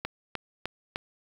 click train, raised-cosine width 0.3 ms, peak -15 dBFS, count 4, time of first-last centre 0.05-0.959 s, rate 3.3 Hz, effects 7-bit

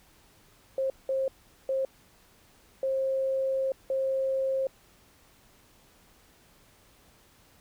sine tone bursts at uneven times, 533 Hz, C5, 32 cents sharp, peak -25 dBFS, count 5, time 0.78-0.9 / 1.09-1.28 / 1.69-1.85 / 2.83-3.72 / 3.9-4.67 s, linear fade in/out 2 ms, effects pink hiss -60 dBFS RMS until 7.6 s

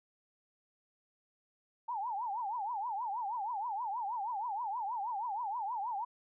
sine tone with vibrato, 880 Hz, A5, in tune, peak -34 dBFS, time 1.88-6.05 s, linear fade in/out 10 ms, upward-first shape triangle, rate 6.3 Hz, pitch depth 250 cents each way, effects none

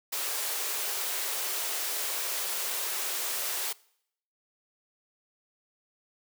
white high-pass noise, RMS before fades -32 dBFS, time 0.12-3.73 s, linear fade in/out 10 ms, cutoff 350 Hz, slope 48 dB/octave, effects noise-tail reverb RT60 0.7 s tail -23 dB re dry

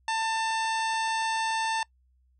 harmonic tone, 893 Hz, A5, 25 cents sharp, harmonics 1 / 2 / 3 / 4 / 5 / 6 / 7 / 9 / 10, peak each -27 / -33 / -37 / -39 / -41 / -43 / -44 / -46 / -47 dBFS, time 0.08-1.83 s, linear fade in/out 2 ms, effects noise-tail reverb RT60 0.1 s tail -24 dB re dry + added 63 Hz sine -62 dBFS peak until 2.39 s

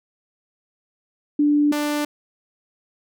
sine / sawtooth tone pair in turn, 293.7 / 295.4 Hz, D4 / D4, 0 / +10 cents, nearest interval unison, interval 10 cents, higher second, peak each -14 / -17 dBFS, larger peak first, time 1.39-1.72 / 1.72-2.05 s, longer neither, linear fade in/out 5 ms, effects none

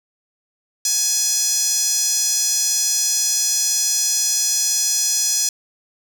sawtooth tone with high-pass filter, 841 Hz, G#5, 22 cents sharp, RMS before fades -19 dBFS, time 0.85-5.49 s, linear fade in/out 2 ms, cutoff 5900 Hz, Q 3.8, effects none

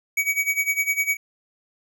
square tone with tremolo, 2264 Hz, C#7, 36 cents sharp, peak -18 dBFS, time 0.17-1.17 s, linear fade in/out 5 ms, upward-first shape sine, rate 9.9 Hz, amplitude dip 85%, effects none

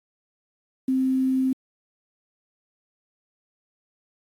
sine tone with quantisation, 261.6 Hz, C4, in tune, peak -19 dBFS, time 0.88-1.53 s, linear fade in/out 5 ms, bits 8, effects AAC 48 kbps

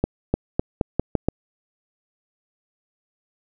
accelerating click train, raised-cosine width 2 ms, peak -5 dBFS, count 7, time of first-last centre 0.04-1.286 s, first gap 300 ms, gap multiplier 0.85, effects none

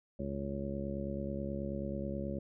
harmonic tone, 69.3 Hz, C#2, in tune, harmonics 1 / 2 / 3 / 4 / 5 / 6 / 7 / 8, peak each -43 / -43 / -39 / -48 / -44 / -49 / -53 / -42 dBFS, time 0.19-2.39 s, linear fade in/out 5 ms, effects none

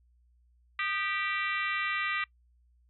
harmonic tone with a mistuned harmonic, 390 Hz, G4, 9 cents flat, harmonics 3 / 4 / 5 / 6 / 7 / 8 / 9 / 10, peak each -35 / -40 / -33 / -36 / -39 / -44 / -47 / -47 dBFS, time 0.79-2.24 s, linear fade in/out 2 ms, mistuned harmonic 3, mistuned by +77 cents, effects noise-tail reverb RT60 0.1 s tail -23 dB re dry + added 60 Hz sine -62 dBFS peak until 2.89 s

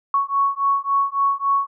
sine beating tone pair, 1108.7 / 1112.3 Hz, C#6 / C#6, 0 / +6 cents, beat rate 3.6 Hz, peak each -20 dBFS, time 0.14-1.67 s, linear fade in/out 2 ms, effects none

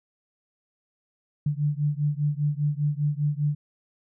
sine beating tone pair, 145.1 / 150.1 Hz, D3 / D3, -21 / +38 cents, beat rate 5 Hz, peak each -25 / -26 dBFS, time 1.46-3.55 s, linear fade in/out 5 ms, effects none

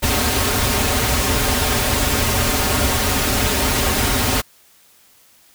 pink noise with comb filter, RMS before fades -18 dBFS, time 0.02-4.42 s, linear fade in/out 20 ms, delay 6 ms, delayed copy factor -0.85, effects white hiss -52 dBFS RMS until 5.54 s

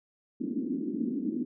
white band-pass noise, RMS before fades -32 dBFS, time 0.4-1.45 s, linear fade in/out 10 ms, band 210 to 320 Hz, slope 48 dB/octave, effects none

